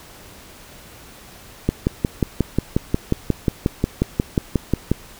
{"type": "click train", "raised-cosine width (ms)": 3, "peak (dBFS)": -3, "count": 19, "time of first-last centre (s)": [1.69, 4.916], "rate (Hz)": 5.58, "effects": ["pink hiss -43 dBFS RMS until 5.19 s"]}